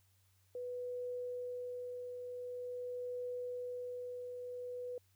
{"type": "tone with tremolo", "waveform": "sine", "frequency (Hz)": 493.9, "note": "B4", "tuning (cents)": 0, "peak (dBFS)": -38, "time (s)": [0.55, 4.98], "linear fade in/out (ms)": 2, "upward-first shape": "triangle", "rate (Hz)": 0.46, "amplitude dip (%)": 40, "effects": ["added 95 Hz sine -70 dBFS peak until 5.15 s", "white hiss -75 dBFS RMS until 5.15 s"]}